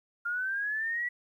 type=linear sweep; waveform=sine; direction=up; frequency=1396.9 to 1959 Hz; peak=-29 dBFS; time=0.25-1.09 s; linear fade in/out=10 ms; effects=11-bit